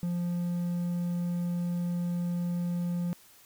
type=tone; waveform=triangle; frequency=174.61 Hz; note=F3; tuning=in tune; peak=-26 dBFS; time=0.03-3.13 s; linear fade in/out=0 ms; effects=white hiss -57 dBFS RMS until 3.45 s